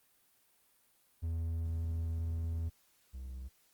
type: tone pair in turn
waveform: triangle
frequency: 82.4 / 64.52 Hz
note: E2 / C2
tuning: 0 / -24 cents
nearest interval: major third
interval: 424 cents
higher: first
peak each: -31 / -39 dBFS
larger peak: first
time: 1.22-2.7 / 3.13-3.49 s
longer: first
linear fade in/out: 20 ms
effects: white hiss -70 dBFS RMS until 3.73 s + Opus 32 kbps